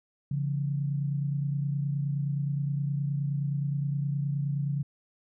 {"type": "tone pair together", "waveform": "sine", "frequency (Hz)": [140.42, 170], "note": ["C#3", "F3"], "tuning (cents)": [23, -46], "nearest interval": "minor third", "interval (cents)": 331, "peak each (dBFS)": [-27, -35], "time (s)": [0.31, 4.83], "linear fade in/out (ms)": 5, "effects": []}